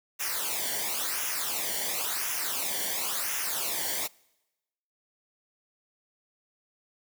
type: noise with flanger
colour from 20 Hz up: white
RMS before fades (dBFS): -31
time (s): 0.19-4.08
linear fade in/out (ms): 20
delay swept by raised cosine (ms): 0.23 to 0.79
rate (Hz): 0.95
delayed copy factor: -0.75
effects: noise-tail reverb RT60 1.0 s tail -25 dB re dry